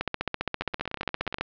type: two click trains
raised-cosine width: 0.3 ms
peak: -21 / -10 dBFS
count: 14 / 22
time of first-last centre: 0.62-1.385 / 0.01-1.41 s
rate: 17 / 15 Hz
effects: low-pass 4000 Hz 12 dB/octave